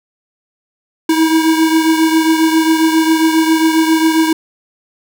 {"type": "beating tone pair", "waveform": "square", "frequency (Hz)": [319.6, 327], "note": ["D#4", "E4"], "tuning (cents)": [47, -14], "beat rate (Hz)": 7.4, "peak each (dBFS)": [-11, -17], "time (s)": [1.09, 4.33], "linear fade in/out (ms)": 5, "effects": []}